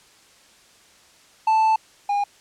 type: tone pair in turn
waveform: triangle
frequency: 880 / 813 Hz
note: A5 / G#5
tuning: 0 / -37 cents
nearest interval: minor second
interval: 137 cents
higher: first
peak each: -13 / -17 dBFS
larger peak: first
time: 1.47-1.76 / 2.09-2.24 s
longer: first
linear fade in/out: 5 ms
effects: white hiss -53 dBFS RMS until 2.4 s + low-pass 8000 Hz 12 dB/octave